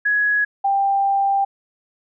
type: tone pair in turn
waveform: sine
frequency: 1675 / 790.5 Hz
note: G#6 / G5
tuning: +14 / +14 cents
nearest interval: octave + minor second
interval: 1300 cents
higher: first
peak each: -15 dBFS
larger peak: neither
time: 0.05-0.45 / 0.64-1.45 s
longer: second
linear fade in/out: 10 ms
effects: none